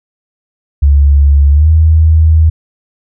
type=tone with pitch glide; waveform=sine; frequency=70.9 to 79.58 Hz; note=C#2 to D#2; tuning=+40 to +40 cents; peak=-3 dBFS; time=0.82-2.5 s; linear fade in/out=10 ms; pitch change=+200 cents; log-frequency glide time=1.51-1.69 s; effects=none